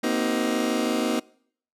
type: chord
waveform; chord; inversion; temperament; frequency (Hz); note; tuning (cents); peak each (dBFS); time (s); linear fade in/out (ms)
30% pulse; C half-diminished seventh; third; just; 235.5 / 261.6 / 314 / 376.7; Bb3 / C4 / Eb4 / Gb4; +18 / 0 / +16 / +31; -24 / -25 / -25 / -29; 0.03-1.2; 10
effects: noise-tail reverb RT60 0.6 s tail -24 dB re dry + low-pass 12000 Hz 12 dB/octave